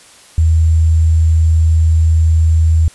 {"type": "tone with sample-and-hold", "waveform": "sine", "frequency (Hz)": 80.6, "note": "E2", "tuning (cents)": -38, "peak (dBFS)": -7, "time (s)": [0.38, 2.88], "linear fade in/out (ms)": 0, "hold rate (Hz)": 7350, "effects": ["white hiss -42 dBFS RMS until 2.94 s", "resampled to 24000 Hz"]}